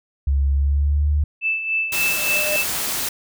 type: tone with pitch glide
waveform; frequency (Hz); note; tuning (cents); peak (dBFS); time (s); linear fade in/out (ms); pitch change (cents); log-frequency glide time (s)
sine; 69.3 to 73.85; C#2 to D2; 0 to +10; -15; 0.27-1.24; 5; +110; 0.52-1.08
type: tone with tremolo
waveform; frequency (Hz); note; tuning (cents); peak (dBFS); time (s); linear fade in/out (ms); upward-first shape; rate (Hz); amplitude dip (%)
sine; 2637; E7; 0; -17; 1.41-2.65; 50; sine; 3.5; 60
type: tone with exponential growth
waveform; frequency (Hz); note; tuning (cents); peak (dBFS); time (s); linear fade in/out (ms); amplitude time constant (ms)
triangle; 605; D#5; -49; -18; 1.87-2.56; 0; 150
type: noise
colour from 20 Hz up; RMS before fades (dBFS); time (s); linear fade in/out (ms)
white; -24; 1.92-3.09; 5
effects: none